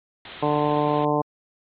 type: low-pass noise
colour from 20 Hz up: white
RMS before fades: -41 dBFS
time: 0.25-1.05 s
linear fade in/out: 2 ms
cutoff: 3900 Hz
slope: 96 dB/octave
type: harmonic tone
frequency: 148.4 Hz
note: D3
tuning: 18 cents sharp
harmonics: 1 / 2 / 3 / 4 / 5 / 6 / 7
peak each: -28 / -25 / -25 / -26 / -27 / -27 / -28 dBFS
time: 0.42-1.22 s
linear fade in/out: 10 ms
effects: MP3 32 kbps